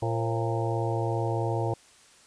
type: harmonic tone with a mistuned harmonic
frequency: 114.8 Hz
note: A#2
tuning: 26 cents flat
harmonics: 1 / 3 / 4 / 5 / 6 / 7 / 8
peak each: -28 / -33 / -34 / -35 / -36 / -36 / -37 dBFS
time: 0.02-1.74 s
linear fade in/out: 5 ms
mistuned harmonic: 5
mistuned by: -99 cents
effects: white hiss -56 dBFS RMS until 2.26 s + resampled to 22050 Hz